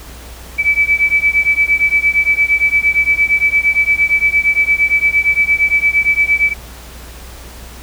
sine beating tone pair, 2299 / 2307.7 Hz, D7 / D7, -37 / -31 cents, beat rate 8.7 Hz, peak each -13 dBFS, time 0.58-6.54 s, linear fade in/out 20 ms, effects added 60 Hz sine -33 dBFS peak until 7.82 s + pink hiss -36 dBFS RMS until 7.82 s

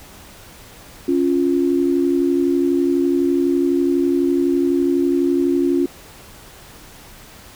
sine tone pair together, 277.2 / 349.2 Hz, C#4 / F4, 0 / 0 cents, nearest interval major third, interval 400 cents, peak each -17 dBFS, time 1.08-5.86 s, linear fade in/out 5 ms, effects pink hiss -42 dBFS RMS until 7.55 s

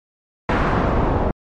pink noise with low-pass filter sweep, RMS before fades -18 dBFS, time 0.49-1.31 s, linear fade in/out 2 ms, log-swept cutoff 1600 to 720 Hz, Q 1.1, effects MP3 48 kbps

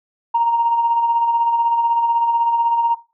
sine tone with tremolo, 932.3 Hz, A#5, in tune, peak -11 dBFS, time 0.34-2.95 s, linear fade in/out 10 ms, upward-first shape sine, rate 16 Hz, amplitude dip 50%, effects noise-tail reverb RT60 0.3 s tail -18 dB re dry + tanh soft clip ceiling -7 dBFS

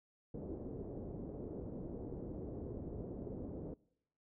white low-pass noise, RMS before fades -45 dBFS, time 0.34-3.74 s, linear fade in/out 5 ms, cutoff 450 Hz, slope 24 dB/octave, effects noise-tail reverb RT60 0.8 s tail -24 dB re dry

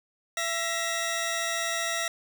15% pulse tone pair together, 671.8 / 1900 Hz, E5 / A#6, +33 / +33 cents, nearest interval octave + tritone, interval 1800 cents, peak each -24 dBFS, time 0.37-2.08 s, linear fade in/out 2 ms, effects none

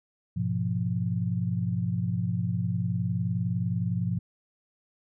sine chord, F diminished, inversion first, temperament equal, 103.83 / 123.47 / 174.61 Hz, Ab2 / Cb3 / F3, 0 / 0 / 0 cents, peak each -30 / -30 / -29 dBFS, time 0.36-4.19 s, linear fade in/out 10 ms, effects none

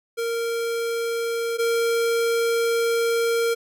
square tone pair in turn, 463.4 / 463.4 Hz, A#4 / A#4, -10 / -10 cents, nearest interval unison, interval 0 cents, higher neither, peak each -24 / -20 dBFS, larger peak second, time 0.17-1.58 / 1.58-3.55 s, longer second, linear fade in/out 20 ms, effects none

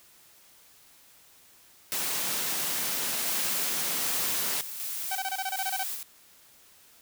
white high-pass noise, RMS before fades -30 dBFS, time 1.92-4.61 s, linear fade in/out 0 ms, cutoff 130 Hz, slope 24 dB/octave
blue noise with tremolo, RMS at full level -34 dBFS, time 3.26-6.03 s, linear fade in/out 2 ms, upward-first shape square, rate 1.3 Hz, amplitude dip 40%
sawtooth tone bursts, 766 Hz, G5, 40 cents flat, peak -25 dBFS, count 11, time 5.11-5.834 s, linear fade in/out 5 ms, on 44 ms, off 24 ms
effects white hiss -57 dBFS RMS until 7.01 s

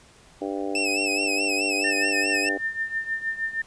harmonic tone, 98.5 Hz, G2, 9 cents sharp, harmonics 3 / 4 / 5 / 6 / 7 / 8, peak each -30 / -32 / -34 / -36 / -37 / -38 dBFS, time 0.41-2.58 s, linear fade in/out 10 ms
sawtooth tone with vibrato, 2614 Hz, E7, 15 cents flat, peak -20 dBFS, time 0.75-2.49 s, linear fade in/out 2 ms, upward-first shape sine, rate 4.7 Hz, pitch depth 77 cents each way
sine tone with tremolo, 1800 Hz, A6, 39 cents sharp, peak -22 dBFS, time 1.84-3.62 s, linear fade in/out 5 ms, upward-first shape triangle, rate 6.4 Hz, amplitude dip 85%
effects pink hiss -53 dBFS RMS until 3.66 s + resampled to 22050 Hz

